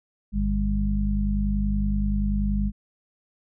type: harmonic tone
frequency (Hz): 50.5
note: G#1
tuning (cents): -48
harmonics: 1 / 2 / 3 / 4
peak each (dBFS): -23 / -34 / -35 / -25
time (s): 0.32-2.72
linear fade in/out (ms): 50
effects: none